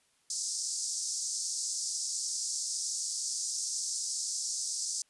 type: band-pass noise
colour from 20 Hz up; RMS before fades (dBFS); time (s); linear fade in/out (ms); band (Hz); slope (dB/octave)
pink; -35; 0.3-5.02; 2; 5000 to 8900; 48
effects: white hiss -70 dBFS RMS until 5.09 s + resampled to 24000 Hz